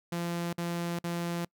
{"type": "tone bursts", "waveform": "sawtooth", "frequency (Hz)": 171.6, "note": "F3", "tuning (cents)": -30, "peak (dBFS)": -27, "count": 3, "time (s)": [0.12, 1.45], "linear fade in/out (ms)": 5, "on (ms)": 410, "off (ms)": 50, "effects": ["noise-tail reverb RT60 0.1 s tail -26 dB re dry"]}